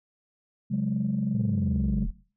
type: chord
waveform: sine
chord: C# suspended fourth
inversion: none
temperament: equal with one note detuned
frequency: 135.97 / 185 / 207.7 Hz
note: C#3 / F#3 / G#3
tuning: -33 / 0 / 0 cents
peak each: -29 / -28 / -26 dBFS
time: 0.7-2.07 s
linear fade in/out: 20 ms
type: linear sweep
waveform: sine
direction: down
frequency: 124.3 to 37.15 Hz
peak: -26 dBFS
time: 1.34-2.11 s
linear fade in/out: 10 ms
effects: noise-tail reverb RT60 0.4 s tail -18 dB re dry + tanh soft clip ceiling -17 dBFS